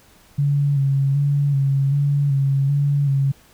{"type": "tone with vibrato", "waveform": "sine", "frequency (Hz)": 140, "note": "C#3", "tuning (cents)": 18, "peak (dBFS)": -15, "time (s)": [0.38, 3.32], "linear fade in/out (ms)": 10, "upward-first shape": "square", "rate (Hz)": 1.3, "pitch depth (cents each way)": 32, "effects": ["pink hiss -52 dBFS RMS until 3.53 s"]}